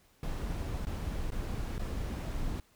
brown noise with dropouts, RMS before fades -35 dBFS, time 0.23-2.6 s, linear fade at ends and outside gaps 1 ms, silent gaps 0.852-0.869 / 1.304-1.32 / 1.782-1.794 s, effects pink hiss -66 dBFS RMS until 2.75 s

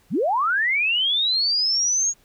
sine linear sweep, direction up, 116.54 to 6690 Hz, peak -18 dBFS, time 0.1-2.14 s, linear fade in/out 50 ms, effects pink hiss -59 dBFS RMS until 2.24 s

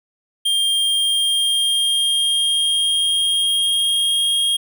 square tone with pitch glide, 3200 to 3252 Hz, G7 to G#7, +35 to -37 cents, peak -16 dBFS, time 0.45-4.57 s, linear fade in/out 10 ms, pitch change +28 cents, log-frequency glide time 0.56-4.41 s, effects none

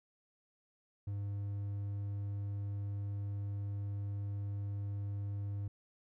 triangle tone, 100.9 Hz, G#2, 49 cents flat, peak -34 dBFS, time 1.07-5.68 s, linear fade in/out 5 ms, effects none

